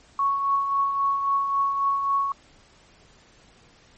sine tone with tremolo, 1108.7 Hz, C#6, in tune, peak -18 dBFS, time 0.19-2.32 s, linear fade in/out 2 ms, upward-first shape triangle, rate 3.7 Hz, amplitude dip 50%, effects pink hiss -55 dBFS RMS until 3.97 s + MP3 32 kbps

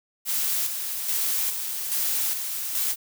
blue noise with tremolo, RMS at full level -25 dBFS, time 0.25-2.96 s, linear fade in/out 50 ms, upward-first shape square, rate 1.2 Hz, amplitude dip 45%, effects none

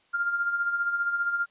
sine tone with tremolo, 1399 Hz, F6, 3 cents sharp, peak -22 dBFS, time 0.13-1.46 s, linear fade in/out 20 ms, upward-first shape sine, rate 15 Hz, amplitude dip 55%, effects white hiss -64 dBFS RMS until 1.5 s + resampled to 8000 Hz

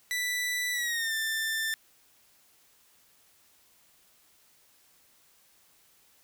sawtooth tone with pitch glide, 1975.5 to 1780.4 Hz, B6 to A6, 0 to +20 cents, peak -25 dBFS, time 0.11-1.74 s, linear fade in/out 0 ms, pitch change -180 cents, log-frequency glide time 0.72-1.14 s, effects white hiss -63 dBFS RMS until 6.23 s

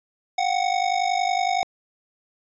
square ring-modulated tone, 740 Hz, F#5, in tune, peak -18 dBFS, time 0.38-1.63 s, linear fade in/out 0 ms, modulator 25.4 Hz, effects resampled to 16000 Hz

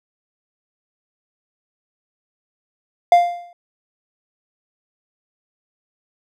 triangle tone with exponential decay, 698.5 Hz, F5, in tune, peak -3 dBFS, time 3.12-3.53 s, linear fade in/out 2 ms, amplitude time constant 88 ms, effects none

